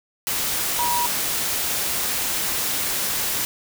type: tone in noise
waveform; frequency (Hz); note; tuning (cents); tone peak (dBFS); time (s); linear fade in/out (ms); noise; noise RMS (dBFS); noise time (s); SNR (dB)
sine; 961; B5; -48; -21; 0.79-1.06; 0; white; -24; 0.27-3.45; 0
effects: none